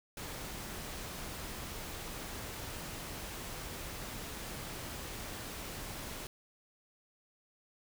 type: noise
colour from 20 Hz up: pink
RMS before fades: -43 dBFS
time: 0.17-6.27 s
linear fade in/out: 2 ms
effects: none